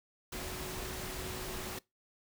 sine tone in noise, 370 Hz, F#4, in tune, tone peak -46 dBFS, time 0.32-1.79 s, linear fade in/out 5 ms, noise pink, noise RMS -41 dBFS, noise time 0.32-1.79 s, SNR -8 dB, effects noise-tail reverb RT60 0.2 s tail -22 dB re dry

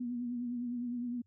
sine tone with vibrato, 242.5 Hz, B3, 31 cents flat, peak -34 dBFS, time 0-1.22 s, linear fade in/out 10 ms, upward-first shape triangle, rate 9.8 Hz, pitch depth 51 cents each way, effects added 95 Hz sine -68 dBFS peak until 1.26 s

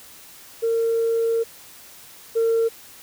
sine tone pair in turn, 457.7 / 455.8 Hz, A#4 / A#4, -32 / -39 cents, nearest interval unison, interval 7 cents, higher first, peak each -17 / -15 dBFS, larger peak second, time 0.62-1.44 / 2.35-2.69 s, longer first, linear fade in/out 20 ms, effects tanh soft clip ceiling -14 dBFS + white hiss -45 dBFS RMS until 3.02 s

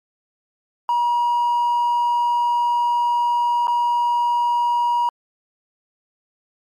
triangle tone with dropouts, 957 Hz, A#5, 45 cents sharp, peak -13 dBFS, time 0.89-5.09 s, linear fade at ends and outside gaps 1 ms, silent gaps 3.671-3.68 s, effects tanh soft clip ceiling -11 dBFS + MP3 64 kbps

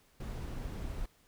brown noise, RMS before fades -39 dBFS, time 0.2-1.06 s, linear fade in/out 5 ms, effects pink hiss -67 dBFS RMS until 1.27 s

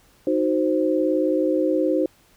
sine chord, C diminished, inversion first, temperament equal, 311.1 / 370 / 523.3 Hz, Eb4 / Gb4 / C5, 0 / 0 / 0 cents, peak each -21 / -24 / -22 dBFS, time 0.27-2.06 s, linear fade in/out 2 ms, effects pink hiss -57 dBFS RMS until 2.36 s

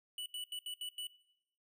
square tone bursts at uneven times, 2960 Hz, F#7, in tune, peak -40 dBFS, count 6, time 0.18-0.26 / 0.34-0.44 / 0.52-0.59 / 0.66-0.74 / 0.81-0.89 / 0.98-1.07 s, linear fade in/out 2 ms, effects noise-tail reverb RT60 0.8 s tail -19 dB re dry

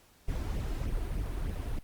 brown noise with flanger, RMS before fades -33 dBFS, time 0.28-1.79 s, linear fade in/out 5 ms, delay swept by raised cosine 0.34 to 3.14 ms, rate 3.3 Hz, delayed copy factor +0.65, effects pink hiss -62 dBFS RMS until 1.83 s + Opus 48 kbps

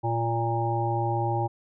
harmonic tone, 115.9 Hz, A#2, 10 cents flat, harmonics 1 / 3 / 5 / 7 / 8, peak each -27 / -31 / -35 / -28 / -35 dBFS, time 0.03-1.48 s, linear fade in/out 20 ms, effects none

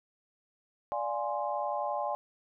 sine chord, D half-diminished seventh, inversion none, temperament equal, 587.3 / 698.5 / 830.6 / 1046.5 Hz, D5 / F5 / Ab5 / C6, 0 / 0 / 0 / 0 cents, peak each -35 / -37 / -34 / -37 dBFS, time 0.92-2.15 s, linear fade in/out 0 ms, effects none

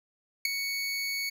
25% pulse tone with ADSR envelope, 2224 Hz, C#7, 5 cents sharp, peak -16 dBFS, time 0.45-1.3 s, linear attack 4 ms, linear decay 6 ms, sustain -10 dB, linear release 12 ms, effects none

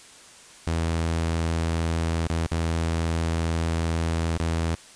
sawtooth tone with dropouts, 82.41 Hz, E2, in tune, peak -19 dBFS, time 0.67-4.75 s, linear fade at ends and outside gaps 0 ms, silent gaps 2.273-2.3 / 2.466-2.516 / 4.375-4.4 s, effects white hiss -48 dBFS RMS until 4.95 s + resampled to 22050 Hz

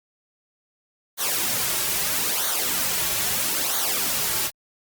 white noise with flanger, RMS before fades -24 dBFS, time 1.17-4.51 s, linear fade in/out 50 ms, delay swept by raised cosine 0.38 to 4.08 ms, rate 0.77 Hz, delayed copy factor -0.7, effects Opus 48 kbps

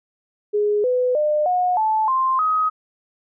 sine tone with pitch steps, 416.1 / 500.6 / 602.2 / 724.5 / 871.6 / 1048.5 / 1261.4 Hz, G#4 / B4 / D5 / F#5 / A5 / C6 / D#6, +3 / +23 / +43 / -37 / -17 / +3 / +23 cents, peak -16 dBFS, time 0.53-2.7 s, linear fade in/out 20 ms, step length 310 ms, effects none

